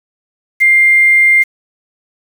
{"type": "tone with quantisation", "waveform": "sine", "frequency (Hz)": 2100, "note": "C7", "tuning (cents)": 6, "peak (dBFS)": -5, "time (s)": [0.6, 1.44], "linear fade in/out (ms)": 20, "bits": 5, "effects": []}